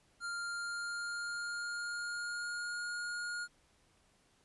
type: tone with pitch glide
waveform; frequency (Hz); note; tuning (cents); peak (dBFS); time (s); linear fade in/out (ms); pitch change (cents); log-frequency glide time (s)
square; 1396.9 to 1429.6; F6 to F6; 0 to +40; -38; 0.2-3.48; 50; +40; 0.33-2.83
effects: pink hiss -70 dBFS RMS until 4.44 s + resampled to 24000 Hz